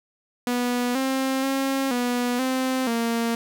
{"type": "tone with pitch steps", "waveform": "sawtooth", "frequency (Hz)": [244.8, 265.4, 270, 244.5, 259.7, 231.7], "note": ["B3", "C4", "C#4", "B3", "C4", "A#3"], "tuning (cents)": [-15, 25, -45, -17, -13, -10], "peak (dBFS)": -18, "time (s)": [0.47, 3.35], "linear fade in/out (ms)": 2, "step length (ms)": 480, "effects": []}